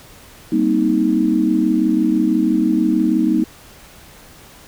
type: chord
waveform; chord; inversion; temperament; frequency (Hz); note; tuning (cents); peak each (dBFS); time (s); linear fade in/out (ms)
sine; C minor seventh; second; just; 196.22 / 235.5 / 261.6 / 314; G3 / Bb3 / C4 / Eb4; +2 / +18 / 0 / +16; -21 / -18 / -22 / -16; 0.52-3.44; 5
effects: pink hiss -43 dBFS RMS until 4.67 s